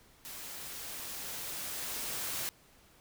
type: noise with level ramp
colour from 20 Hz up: white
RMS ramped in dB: -45 to -36 dBFS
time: 0.25-2.49 s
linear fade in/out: 0 ms
effects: pink hiss -62 dBFS RMS until 3 s